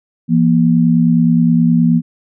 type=tone pair together; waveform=sine; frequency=168.6 / 238.2 Hz; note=E3 / A#3; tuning=+39 / +38 cents; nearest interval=tritone; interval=599 cents; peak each=-11 dBFS; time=0.28-2.02 s; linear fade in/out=50 ms; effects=none